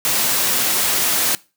white high-pass noise, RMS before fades -18 dBFS, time 0.05-1.35 s, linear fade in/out 0 ms, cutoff 120 Hz, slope 12 dB/octave, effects noise-tail reverb RT60 0.3 s tail -21 dB re dry

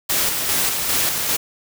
white noise with tremolo, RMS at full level -19 dBFS, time 0.09-1.37 s, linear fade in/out 10 ms, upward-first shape square, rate 2.5 Hz, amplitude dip 35%, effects none

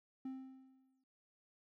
triangle tone with exponential decay, 262.9 Hz, C4, 8 cents sharp, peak -38 dBFS, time 0.25-1.04 s, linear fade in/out 5 ms, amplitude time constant 170 ms, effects none

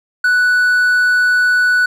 triangle tone, 1482 Hz, F#6, 2 cents sharp, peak -8 dBFS, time 0.24-1.86 s, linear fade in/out 5 ms, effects none

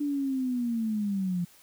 sine linear sweep, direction down, 293.7 to 171.8 Hz, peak -26 dBFS, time 0-1.45 s, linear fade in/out 10 ms, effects white hiss -57 dBFS RMS until 1.62 s

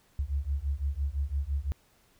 sine beating tone pair, 67.4 / 73.3 Hz, C#2 / D2, -48 / -3 cents, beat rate 5.9 Hz, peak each -31 dBFS, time 0.19-1.72 s, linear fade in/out 0 ms, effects pink hiss -65 dBFS RMS until 2.19 s

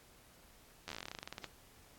slowing click train, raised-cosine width 0.2 ms, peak -25 dBFS, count 20, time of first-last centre 0.88-1.443 s, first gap 11 ms, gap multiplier 1.1, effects pink hiss -62 dBFS RMS until 1.98 s + AAC 64 kbps

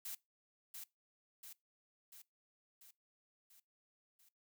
blue noise with echo, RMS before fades -45 dBFS, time 0.05-0.15 s, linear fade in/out 5 ms, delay 690 ms, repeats 6, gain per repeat -4 dB, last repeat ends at 4.29 s, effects noise-tail reverb RT60 0.2 s tail -21 dB re dry

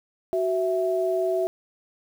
sine tone pair together, 373.4 / 659.3 Hz, F#4 / E5, +16 / 0 cents, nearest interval minor seventh, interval 984 cents, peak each -24 dBFS, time 0.33-1.47 s, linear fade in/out 0 ms, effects 8-bit

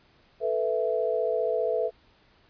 sine chord, A suspended second, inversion none, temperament just, 440 / 495 / 660 Hz, A4 / B4 / E5, 0 / +4 / +2 cents, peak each -28 dBFS, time 0.4-1.91 s, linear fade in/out 50 ms, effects pink hiss -61 dBFS RMS until 2.49 s + resampled to 11025 Hz

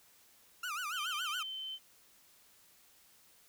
30% pulse tone with vibrato, 1328 Hz, E6, 12 cents sharp, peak -34 dBFS, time 0.63-1.43 s, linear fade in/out 5 ms, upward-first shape sine, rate 7.1 Hz, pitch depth 210 cents each way
sine tone with pitch glide, 3119 to 3078 Hz, G7 to G7, -9 to -32 cents, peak -39 dBFS, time 0.92-1.79 s, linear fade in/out 50 ms, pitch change -23 cents, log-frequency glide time 1.14-1.57 s
effects white hiss -64 dBFS RMS until 3.48 s

